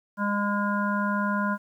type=harmonic tone; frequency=203.9 Hz; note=G#3; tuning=32 cents flat; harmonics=1 / 3 / 5 / 7 / 8; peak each=-26 / -34 / -29 / -30 / -39 dBFS; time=0.17-1.58 s; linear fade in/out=50 ms; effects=10-bit